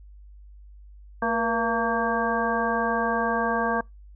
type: harmonic tone with a mistuned harmonic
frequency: 228.3 Hz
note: A#3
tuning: 36 cents flat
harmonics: 1 / 2 / 3 / 4 / 5 / 7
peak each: -29 / -29 / -29 / -29 / -29 / -29 dBFS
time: 1.22-3.81 s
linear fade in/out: 5 ms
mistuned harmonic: 2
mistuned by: +70 cents
effects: noise-tail reverb RT60 0.2 s tail -26 dB re dry + added 50 Hz sine -44 dBFS peak until 4.15 s